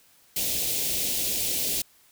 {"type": "band-stop noise", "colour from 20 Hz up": "white", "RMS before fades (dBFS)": -27, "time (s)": [0.36, 1.82], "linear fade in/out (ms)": 5, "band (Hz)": [630, 2500], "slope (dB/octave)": 24, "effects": ["white hiss -59 dBFS RMS until 2.11 s"]}